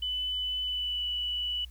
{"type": "tone with pitch glide", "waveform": "sine", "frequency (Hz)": [2999, 2959], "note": ["F#7", "F#7"], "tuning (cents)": [23, -1], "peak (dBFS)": -29, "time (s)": [0.02, 1.65], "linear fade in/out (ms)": 5, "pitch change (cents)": -24, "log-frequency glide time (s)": [0.63, 1.06], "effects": ["added 60 Hz sine -44 dBFS peak until 1.7 s", "white hiss -63 dBFS RMS until 1.7 s"]}